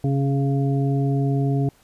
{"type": "harmonic tone with a mistuned harmonic", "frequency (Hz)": 138.59, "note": "C#3", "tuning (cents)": 0, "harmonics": [1, 2, 3, 5], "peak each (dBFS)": [-19, -25, -29, -33], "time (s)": [0.04, 1.69], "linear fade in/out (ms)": 2, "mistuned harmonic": 1, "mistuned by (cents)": -18, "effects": ["pink hiss -57 dBFS RMS until 1.83 s", "resampled to 32000 Hz"]}